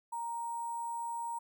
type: tone with sample-and-hold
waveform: sine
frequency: 932.3 Hz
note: A#5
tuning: in tune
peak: -35 dBFS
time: 0.12-1.39 s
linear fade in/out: 10 ms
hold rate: 8820 Hz
effects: none